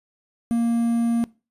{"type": "tone with quantisation", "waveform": "triangle", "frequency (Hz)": 233.1, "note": "A#3", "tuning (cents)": 0, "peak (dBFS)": -16, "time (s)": [0.51, 1.24], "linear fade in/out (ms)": 0, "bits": 7, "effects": ["noise-tail reverb RT60 0.3 s tail -21 dB re dry", "resampled to 32000 Hz"]}